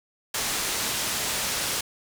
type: low-pass noise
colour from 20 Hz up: white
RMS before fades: -28 dBFS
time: 0.34-1.81 s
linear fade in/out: 5 ms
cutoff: 9000 Hz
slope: 12 dB/octave
effects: none

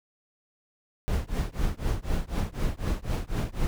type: noise with tremolo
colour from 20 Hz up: brown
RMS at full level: -24 dBFS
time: 1.08-3.67 s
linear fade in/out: 0 ms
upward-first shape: triangle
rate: 4 Hz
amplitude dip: 100%
effects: none

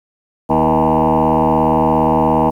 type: tone with frequency modulation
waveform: sine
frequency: 558 Hz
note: C#5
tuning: 11 cents sharp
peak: -9 dBFS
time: 0.49-2.51 s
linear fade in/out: 20 ms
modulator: 77.2 Hz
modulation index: 5.3
effects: tanh soft clip ceiling -6 dBFS + 8-bit

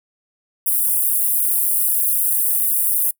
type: high-pass noise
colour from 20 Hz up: pink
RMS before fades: -18 dBFS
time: 0.66-3.11 s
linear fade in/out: 5 ms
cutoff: 9800 Hz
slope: 48 dB/octave
effects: noise-tail reverb RT60 0.1 s tail -25 dB re dry

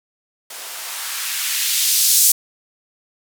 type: noise with band-pass filter sweep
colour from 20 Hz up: violet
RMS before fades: -19 dBFS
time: 0.5-2.32 s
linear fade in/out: 5 ms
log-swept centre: 470 to 6900 Hz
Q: 0.99
effects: none

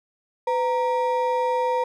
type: ring-modulated tone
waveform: triangle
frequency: 717 Hz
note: F5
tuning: 45 cents sharp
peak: -15 dBFS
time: 0.47-1.84 s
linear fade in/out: 5 ms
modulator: 214 Hz
effects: none

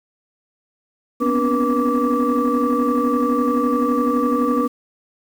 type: tone cluster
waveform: sine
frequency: 243.8 / 255.6 / 287.6 / 482.2 / 1164 Hz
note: B3 / C4 / D4 / B4 / D6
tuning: -22 / -40 / -36 / -41 / -16 cents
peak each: -21 dBFS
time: 1.2-4.68 s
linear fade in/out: 20 ms
effects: tanh soft clip ceiling -9 dBFS + 7-bit

